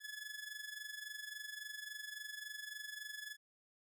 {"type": "tone with amplitude modulation", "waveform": "sawtooth", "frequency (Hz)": 1708, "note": "G#6", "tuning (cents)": 48, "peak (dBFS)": -39, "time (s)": [0, 3.37], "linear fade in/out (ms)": 50, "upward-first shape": "sine", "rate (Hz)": 23.6, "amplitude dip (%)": 70, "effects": []}